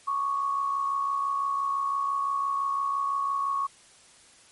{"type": "tone pair together", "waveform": "sine", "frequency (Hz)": [1108.8, 1174.7], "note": ["C#6", "D6"], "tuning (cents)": [0, 0], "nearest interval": "minor second", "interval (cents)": 100, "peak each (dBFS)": [-25, -35], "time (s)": [0.07, 3.67], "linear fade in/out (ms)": 10, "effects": ["white hiss -55 dBFS RMS until 4.51 s", "MP3 48 kbps"]}